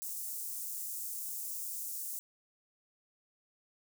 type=high-pass noise; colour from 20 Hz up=white; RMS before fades=-40 dBFS; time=0.02-2.19 s; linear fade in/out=0 ms; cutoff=6900 Hz; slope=24 dB/octave; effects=none